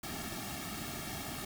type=noise with comb filter; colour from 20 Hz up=pink; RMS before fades=-41 dBFS; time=0.03-1.45 s; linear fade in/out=5 ms; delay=2 ms; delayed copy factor=-0.9; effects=none